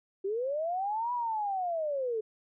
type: linear two-way sweep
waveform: sine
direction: up then down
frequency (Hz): 374.4 to 987.8 to 424.3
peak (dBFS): -29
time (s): 0.24-2.21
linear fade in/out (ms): 10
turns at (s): 1.13
effects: none